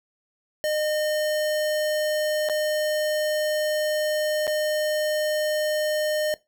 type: tone with dropouts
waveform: square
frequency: 610 Hz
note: D#5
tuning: 34 cents flat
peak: -23 dBFS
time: 0.64-6.34 s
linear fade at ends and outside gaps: 0 ms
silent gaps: 2.488-2.497 / 4.469-4.477 s
effects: noise-tail reverb RT60 0.2 s tail -19 dB re dry